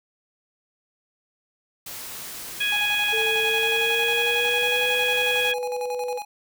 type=noise; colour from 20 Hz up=white; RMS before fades=-36 dBFS; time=1.86-5.52 s; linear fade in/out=5 ms
type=harmonic tone; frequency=830.6 Hz; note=G#5; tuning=in tune; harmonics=2 / 3 / 4; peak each=-28 / -24 / -26 dBFS; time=2.6-5.54 s; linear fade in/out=10 ms
type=tone with tremolo; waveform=square; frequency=830.6 Hz; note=G#5; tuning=in tune; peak=-30 dBFS; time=2.72-6.25 s; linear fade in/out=5 ms; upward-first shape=square; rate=11 Hz; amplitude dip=70%
type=tone with pitch glide; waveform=sine; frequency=443.8 to 495.3 Hz; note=A4 to B4; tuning=+15 to +5 cents; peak=-26 dBFS; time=3.12-6.19 s; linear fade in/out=20 ms; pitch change=+190 cents; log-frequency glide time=3.43-4.85 s
effects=none